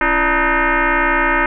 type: tone with frequency modulation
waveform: sine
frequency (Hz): 277.3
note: C#4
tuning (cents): +1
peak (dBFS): -12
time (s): 0.01-1.46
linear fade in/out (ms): 2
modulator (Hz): 308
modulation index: 6.2
effects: none